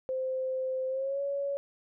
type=tone with pitch glide; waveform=sine; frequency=520 to 560.6 Hz; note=C5 to C#5; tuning=-11 to +19 cents; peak=-29 dBFS; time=0.09-1.57 s; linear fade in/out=0 ms; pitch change=+130 cents; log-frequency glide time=0.88-1.21 s; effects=none